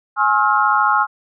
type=tone cluster; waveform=sine; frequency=837 / 1072 / 1290 / 1404 Hz; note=G#5 / C6 / E6 / F6; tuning=+13 / +42 / -38 / +9 cents; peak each=-18 dBFS; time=0.16-1.07 s; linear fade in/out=50 ms; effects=none